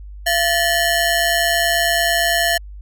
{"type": "ring-modulated tone", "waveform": "sawtooth", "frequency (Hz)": 1217, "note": "D#6", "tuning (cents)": -39, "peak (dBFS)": -8, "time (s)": [0.26, 2.58], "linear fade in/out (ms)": 10, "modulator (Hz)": 534, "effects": ["added 50 Hz sine -32 dBFS peak until 2.81 s"]}